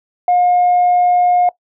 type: tone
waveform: sine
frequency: 715 Hz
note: F5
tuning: 41 cents sharp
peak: -8 dBFS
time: 0.28-1.49 s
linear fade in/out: 2 ms
effects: noise-tail reverb RT60 0.1 s tail -20 dB re dry + tanh soft clip ceiling -6 dBFS